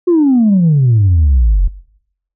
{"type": "exponential sweep", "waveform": "sine", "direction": "down", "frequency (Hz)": [364.8, 42.2], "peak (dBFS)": -5, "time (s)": [0.07, 1.68], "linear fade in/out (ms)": 10, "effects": ["noise-tail reverb RT60 0.7 s tail -20 dB re dry", "tanh soft clip ceiling -4 dBFS"]}